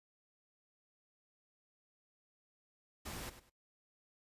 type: noise with echo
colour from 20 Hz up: pink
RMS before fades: -45 dBFS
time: 3.05-3.3 s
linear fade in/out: 10 ms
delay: 100 ms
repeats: 2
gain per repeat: -12 dB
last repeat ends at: 3.5 s
effects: noise-tail reverb RT60 0.1 s tail -19 dB re dry + resampled to 32000 Hz